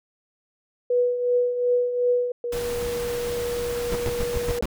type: tone with tremolo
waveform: sine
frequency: 490.4 Hz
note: B4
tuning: 12 cents flat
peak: -16 dBFS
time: 0.9-2.32 s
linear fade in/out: 5 ms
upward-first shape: triangle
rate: 2.7 Hz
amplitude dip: 65%
type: tone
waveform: sine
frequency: 480.3 Hz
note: B4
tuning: 48 cents flat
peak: -25 dBFS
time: 2.44-4.61 s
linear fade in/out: 2 ms
type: noise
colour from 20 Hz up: pink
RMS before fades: -34 dBFS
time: 2.52-4.59 s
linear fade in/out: 5 ms
type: noise bursts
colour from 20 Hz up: brown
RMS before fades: -25 dBFS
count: 6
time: 3.92-4.656 s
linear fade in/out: 0 ms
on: 31 ms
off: 110 ms
effects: none